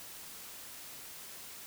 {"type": "silence", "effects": ["white hiss -48 dBFS RMS until 1.66 s"]}